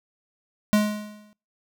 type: tone with exponential decay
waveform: square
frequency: 210.2 Hz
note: G#3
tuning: 21 cents sharp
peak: -15 dBFS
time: 0.73-1.33 s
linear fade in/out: 0 ms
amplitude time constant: 130 ms
effects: noise-tail reverb RT60 0.3 s tail -25 dB re dry